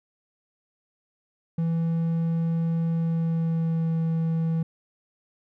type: tone with pitch glide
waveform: triangle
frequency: 165.4 to 163.22 Hz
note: E3 to E3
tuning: +6 to -17 cents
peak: -20 dBFS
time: 1.58-4.63 s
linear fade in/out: 5 ms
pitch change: -23 cents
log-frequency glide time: 2.9-3.97 s
effects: none